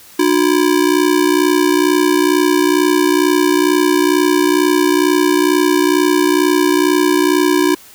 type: ring-modulated tone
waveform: square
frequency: 330.9 Hz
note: E4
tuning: 7 cents sharp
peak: -8 dBFS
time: 0.19-7.75 s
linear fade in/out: 5 ms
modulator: 31.1 Hz
effects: white hiss -41 dBFS RMS until 7.94 s